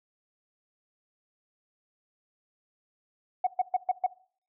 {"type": "tone bursts", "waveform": "sine", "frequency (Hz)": 739, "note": "F#5", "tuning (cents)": -2, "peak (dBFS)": -20, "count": 5, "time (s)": [3.44, 4.065], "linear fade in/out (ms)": 5, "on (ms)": 29, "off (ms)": 120, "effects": ["noise-tail reverb RT60 0.5 s tail -21 dB re dry", "tanh soft clip ceiling -17 dBFS"]}